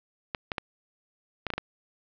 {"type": "clicks", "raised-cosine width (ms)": 0.3, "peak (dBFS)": -13, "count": 7, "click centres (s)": [0.348, 0.518, 0.582, 1.467, 1.503, 1.537, 1.58], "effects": ["low-pass 4000 Hz 12 dB/octave"]}